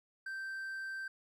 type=tone; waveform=triangle; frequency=1562 Hz; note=G6; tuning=7 cents flat; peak=-37 dBFS; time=0.26-1.08 s; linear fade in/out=5 ms; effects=none